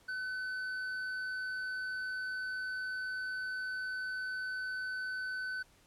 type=tone with hard clipping; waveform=triangle; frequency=1512 Hz; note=F#6; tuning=37 cents sharp; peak=-37 dBFS; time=0.08-5.63 s; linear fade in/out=10 ms; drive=8 dB; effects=pink hiss -65 dBFS RMS until 5.86 s + low-pass 12000 Hz 12 dB/octave